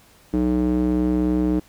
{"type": "tone with band-pass filter", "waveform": "square", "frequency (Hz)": 61.74, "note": "B1", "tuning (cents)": 0, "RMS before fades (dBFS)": -20, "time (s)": [0.33, 1.6], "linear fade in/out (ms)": 10, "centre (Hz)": 290, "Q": 2.9, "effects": ["pink hiss -53 dBFS RMS until 1.68 s"]}